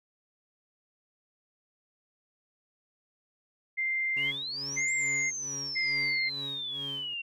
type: tone bursts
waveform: sine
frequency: 2093 Hz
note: C7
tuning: in tune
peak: -27 dBFS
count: 3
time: 3.77-6.3 s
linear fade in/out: 20 ms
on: 550 ms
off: 440 ms
type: tone with tremolo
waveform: 20% pulse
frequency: 139.2 Hz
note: C#3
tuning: 8 cents sharp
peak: -37 dBFS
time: 4.16-7.14 s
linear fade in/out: 5 ms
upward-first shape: sine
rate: 2.3 Hz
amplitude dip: 85%
type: exponential two-way sweep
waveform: sine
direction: up then down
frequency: 2727 to 7600 to 2727 Hz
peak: -33 dBFS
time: 4.17-7.22 s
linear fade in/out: 10 ms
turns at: 4.93 s
effects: none